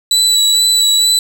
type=tone with vibrato; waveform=30% pulse; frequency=3951 Hz; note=B7; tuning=in tune; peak=-6 dBFS; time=0.11-1.19 s; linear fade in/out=2 ms; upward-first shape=sine; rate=2.2 Hz; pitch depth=17 cents each way; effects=none